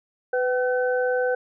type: tone cluster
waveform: sine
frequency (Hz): 501 / 765 / 1520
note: B4 / G5 / F#6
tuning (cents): +25 / -42 / +46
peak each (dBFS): -21 / -30 / -28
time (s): 0.33-1.35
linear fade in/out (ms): 5
effects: none